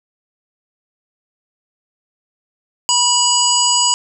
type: harmonic tone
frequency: 976 Hz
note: B5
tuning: 21 cents flat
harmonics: 1 / 3 / 5 / 7 / 8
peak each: -18 / -18 / -18 / -18 / -18 dBFS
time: 2.89-3.94 s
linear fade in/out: 0 ms
effects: none